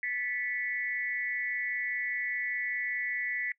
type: tone with amplitude modulation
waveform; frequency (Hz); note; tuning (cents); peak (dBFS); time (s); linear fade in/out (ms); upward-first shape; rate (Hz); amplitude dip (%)
sine; 1975.5; B6; 0; -26; 0.03-3.52; 2; sine; 225; 100
effects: noise-tail reverb RT60 0.1 s tail -22 dB re dry